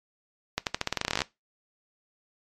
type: accelerating click train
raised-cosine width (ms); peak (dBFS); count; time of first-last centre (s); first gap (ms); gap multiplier
0.2; -8; 17; 0.58-1.218; 88; 0.88
effects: noise-tail reverb RT60 0.2 s tail -19 dB re dry + MP3 64 kbps